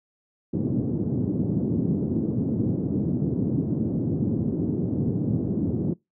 white band-pass noise, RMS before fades -25 dBFS, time 0.53-5.94 s, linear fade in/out 10 ms, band 100 to 300 Hz, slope 24 dB/octave, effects noise-tail reverb RT60 0.2 s tail -25 dB re dry

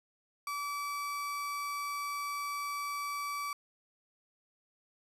35% pulse tone, 1152 Hz, D6, 34 cents flat, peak -33 dBFS, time 0.47-3.53 s, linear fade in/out 2 ms, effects resampled to 32000 Hz

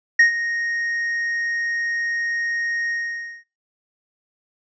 triangle tone with ADSR envelope, 1864.7 Hz, A#6, in tune, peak -7 dBFS, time 0.19-3.44 s, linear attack 6 ms, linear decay 110 ms, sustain -13 dB, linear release 540 ms, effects noise-tail reverb RT60 0.3 s tail -20 dB re dry + resampled to 16000 Hz

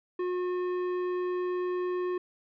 sine tone with tanh clipping, 360.9 Hz, F#4, 43 cents flat, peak -30 dBFS, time 0.19-2.18 s, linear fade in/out 5 ms, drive 12 dB, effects none

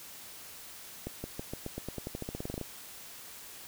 accelerating click train, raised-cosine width 2 ms, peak -23 dBFS, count 19, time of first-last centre 1.07-2.613 s, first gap 170 ms, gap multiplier 0.91, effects white hiss -48 dBFS RMS until 3.67 s

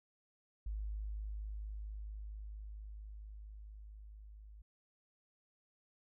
sine tone with level ramp, 52.2 Hz, G#1, 10 cents sharp, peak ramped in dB -37 to -52 dBFS, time 0.66-4.62 s, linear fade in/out 5 ms, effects none

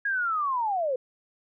sine linear sweep, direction down, 1661.2 to 488.8 Hz, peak -24 dBFS, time 0.05-0.96 s, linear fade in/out 5 ms, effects none

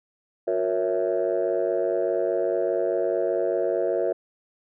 sine chord, F# dominant seventh, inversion none, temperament equal with one note detuned, 361.3 / 466.2 / 554.4 / 659.3 Hz, F#4 / A#4 / C#5 / E5, -41 / 0 / 0 / 0 cents, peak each -26 dBFS, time 0.47-4.13 s, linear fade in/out 10 ms, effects tanh soft clip ceiling -14 dBFS

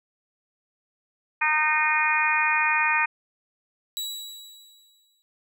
harmonic tone, 307.1 Hz, D#4, 23 cents flat, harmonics 3 / 4 / 5 / 6 / 7 / 8, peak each -26 / -29 / -29 / -26 / -30 / -24 dBFS, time 1.41-3.06 s, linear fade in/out 10 ms
sawtooth tone with exponential decay, 3902 Hz, B7, 22 cents flat, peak -24 dBFS, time 3.97-5.22 s, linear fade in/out 0 ms, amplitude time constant 270 ms
effects none

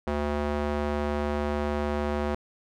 square tone with band-pass filter, 73.42 Hz, D2, in tune, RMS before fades -28 dBFS, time 0.07-2.35 s, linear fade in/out 5 ms, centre 620 Hz, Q 0.63, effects none

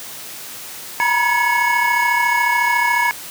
triangle tone cluster, 942 / 976 / 1689 / 2199 Hz, A#5 / B5 / G#6 / C#7, +18 / -21 / +29 / -14 cents, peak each -18 dBFS, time 1-3.11 s, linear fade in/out 0 ms, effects white hiss -33 dBFS RMS until 3.3 s + high-pass 100 Hz 12 dB/octave

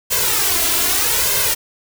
white noise with flanger, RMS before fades -17 dBFS, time 0.1-1.55 s, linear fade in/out 20 ms, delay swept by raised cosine 1.9 to 3 ms, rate 0.81 Hz, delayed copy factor +0.95, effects none

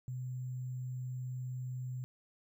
sine tone with sample-and-hold, 127.2 Hz, C3, 48 cents flat, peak -37 dBFS, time 0.08-2.04 s, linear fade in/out 0 ms, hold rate 7350 Hz, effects none

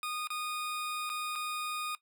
20% pulse tone with dropouts, 1232 Hz, D#6, 17 cents flat, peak -29 dBFS, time 0.03-1.95 s, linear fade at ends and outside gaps 1 ms, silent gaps 0.272-0.303 / 1.094-1.099 / 1.355-1.358 s, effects noise-tail reverb RT60 0.1 s tail -17 dB re dry

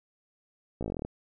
slowing click train, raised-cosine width 2 ms, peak -21 dBFS, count 12, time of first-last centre 0.81-1.05 s, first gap 16 ms, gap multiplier 1.06, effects none

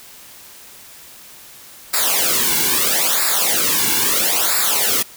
white noise with flanger, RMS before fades -17 dBFS, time 1.93-5.03 s, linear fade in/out 10 ms, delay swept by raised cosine 0.32 to 1.62 ms, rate 0.76 Hz, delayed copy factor -0.9, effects white hiss -41 dBFS RMS until 5.16 s

